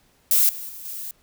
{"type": "noise with level steps", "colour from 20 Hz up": "violet", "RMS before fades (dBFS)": [-17, -34, -38, -33], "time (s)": [0.31, 1.11], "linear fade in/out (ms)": 2, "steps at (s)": [0.49, 0.69, 0.85], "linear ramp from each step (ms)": 2, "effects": ["pink hiss -61 dBFS RMS until 1.22 s"]}